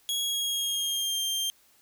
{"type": "tone with pitch glide", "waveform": "sawtooth", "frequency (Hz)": [3322, 3177], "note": ["G#7", "G7"], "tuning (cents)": [0, 23], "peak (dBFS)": -24, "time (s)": [0.09, 1.5], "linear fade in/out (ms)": 0, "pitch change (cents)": -77, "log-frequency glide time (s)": [0.22, 1.23], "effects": ["white hiss -62 dBFS RMS until 1.81 s"]}